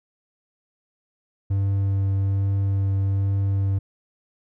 triangle tone with vibrato, 98 Hz, G2, in tune, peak -17 dBFS, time 1.5-3.79 s, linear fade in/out 10 ms, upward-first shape triangle, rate 1.2 Hz, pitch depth 11 cents each way, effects none

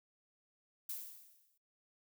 violet noise with exponential decay, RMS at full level -40 dBFS, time 0.89-1.58 s, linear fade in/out 5 ms, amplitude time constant 150 ms, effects noise-tail reverb RT60 0.3 s tail -25 dB re dry

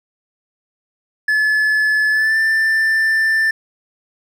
triangle tone with pitch glide, 1722 to 1776.6 Hz, A6 to A6, -38 to +16 cents, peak -11 dBFS, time 1.28-3.51 s, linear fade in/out 5 ms, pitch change +54 cents, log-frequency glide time 2.11-2.38 s, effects none

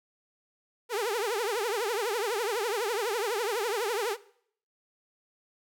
sawtooth tone with vibrato, 440 Hz, A4, in tune, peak -24 dBFS, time 0.89-4.17 s, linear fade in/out 50 ms, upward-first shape triangle, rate 12 Hz, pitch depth 240 cents each way, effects noise-tail reverb RT60 0.6 s tail -19 dB re dry

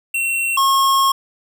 square tone pair in turn, 2722 / 1084.9 Hz, F7 / C#6, -45 / -38 cents, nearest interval octave + major third, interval 1593 cents, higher first, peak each -18 / -13 dBFS, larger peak second, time 0.14-0.57 / 0.57-1.12 s, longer second, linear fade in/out 5 ms, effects none

